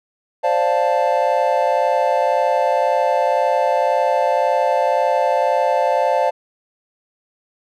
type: chord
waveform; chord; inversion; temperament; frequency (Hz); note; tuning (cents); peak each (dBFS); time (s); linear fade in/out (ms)
triangle; D minor seventh; third; equal with one note detuned; 525.4 / 587.3 / 698.5 / 880; C5 / D5 / F5 / A5; +7 / 0 / 0 / 0; -18; 0.43-6.31; 20
effects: none